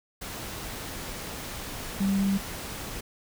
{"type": "tone in noise", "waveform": "sine", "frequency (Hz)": 196, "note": "G3", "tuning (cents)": 0, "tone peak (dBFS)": -22, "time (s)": [2, 2.38], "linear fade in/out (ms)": 10, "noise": "pink", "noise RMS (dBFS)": -37, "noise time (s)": [0.21, 3.01], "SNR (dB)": 12, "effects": []}